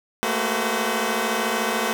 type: tone cluster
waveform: 10% pulse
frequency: 217.3 / 231 / 375.6 / 510 Hz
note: A3 / A#3 / F#4 / C5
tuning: -21 / -16 / +26 / -44 cents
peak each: -19 dBFS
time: 0.23-1.93 s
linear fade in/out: 0 ms
effects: none